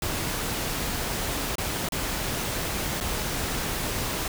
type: noise with dropouts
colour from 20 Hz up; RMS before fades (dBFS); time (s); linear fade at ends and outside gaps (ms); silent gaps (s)
pink; -29; 0.02-4.28; 2; 1.555-1.582 / 1.888-1.921 / 3.003-3.009
effects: none